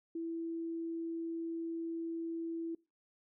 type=tone; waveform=sine; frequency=331.1 Hz; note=E4; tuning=8 cents sharp; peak=-36 dBFS; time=0.15-2.75 s; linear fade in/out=5 ms; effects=noise-tail reverb RT60 0.3 s tail -24 dB re dry